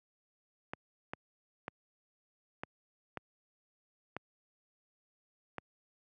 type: clicks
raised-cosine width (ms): 0.5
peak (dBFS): -23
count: 7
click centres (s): 0.735 / 1.135 / 1.681 / 2.635 / 3.173 / 4.166 / 5.583
effects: high-pass 100 Hz 12 dB/octave